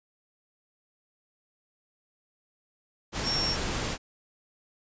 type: tone in noise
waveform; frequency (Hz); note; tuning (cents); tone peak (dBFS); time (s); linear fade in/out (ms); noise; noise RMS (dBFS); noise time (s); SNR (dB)
sine; 5490; F8; -31; -27; 3.23-3.57; 50; pink; -31; 3.12-3.98; +1
effects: resampled to 16000 Hz